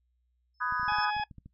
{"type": "tone with exponential growth", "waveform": "sine", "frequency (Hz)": 5240, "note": "E8", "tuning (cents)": -11, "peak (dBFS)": -34, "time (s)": [0.54, 1.05], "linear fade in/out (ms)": 5, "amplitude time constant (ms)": 110}
{"type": "chord", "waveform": "sine", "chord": "G# minor seventh", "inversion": "first", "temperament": "just", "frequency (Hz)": [996.7, 1245.9, 1495.1, 1661.2], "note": ["B5", "D#6", "F#6", "G#6"], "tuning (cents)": [16, 2, 18, 0], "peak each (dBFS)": [-35, -32, -34, -35], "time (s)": [0.6, 1.11], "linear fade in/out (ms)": 20}
{"type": "clicks", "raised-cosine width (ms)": 5, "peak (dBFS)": -35, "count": 11, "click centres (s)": [0.724, 0.797, 0.831, 0.88, 0.921, 0.986, 1.166, 1.198, 1.312, 1.383, 1.46]}
{"type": "harmonic tone", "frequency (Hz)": 840, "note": "G#5", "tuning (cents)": 19, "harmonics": [1, 2, 3, 4, 6], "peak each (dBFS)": [-30, -36, -40, -42, -46], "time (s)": [0.88, 1.24], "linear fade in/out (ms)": 5}
{"effects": ["noise-tail reverb RT60 0.1 s tail -20 dB re dry", "added 61 Hz sine -70 dBFS peak until 1.53 s"]}